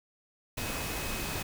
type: tone in noise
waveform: sine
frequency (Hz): 2541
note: D#7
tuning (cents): +36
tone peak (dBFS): -43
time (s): 0.57-1.43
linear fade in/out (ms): 10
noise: pink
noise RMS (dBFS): -35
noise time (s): 0.57-1.43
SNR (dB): -11
effects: none